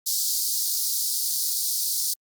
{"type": "high-pass noise", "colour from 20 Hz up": "pink", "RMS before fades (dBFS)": -25, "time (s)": [0.06, 2.14], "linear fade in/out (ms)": 10, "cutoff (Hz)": 4300, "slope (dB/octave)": 48, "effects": ["Opus 48 kbps"]}